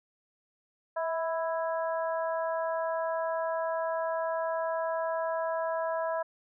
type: harmonic tone with a mistuned harmonic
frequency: 330 Hz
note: E4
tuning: 2 cents sharp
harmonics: 2 / 3 / 4 / 5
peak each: -30 / -34 / -41 / -41 dBFS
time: 0.96-6.23 s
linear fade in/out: 10 ms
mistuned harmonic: 2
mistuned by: -25 cents
effects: none